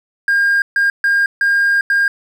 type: tone bursts at uneven times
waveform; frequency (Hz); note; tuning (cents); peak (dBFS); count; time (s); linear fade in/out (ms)
triangle; 1612; G6; +48; -8; 5; 0.28-0.62 / 0.76-0.9 / 1.04-1.26 / 1.41-1.81 / 1.9-2.08; 2
effects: tanh soft clip ceiling -6 dBFS